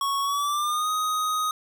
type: tone with pitch glide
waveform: square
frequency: 1108.7 to 1251.7 Hz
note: C#6 to D#6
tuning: 0 to +10 cents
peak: -24 dBFS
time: 0.01-1.51 s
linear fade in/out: 2 ms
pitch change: +210 cents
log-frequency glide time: 0.21-0.9 s
effects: none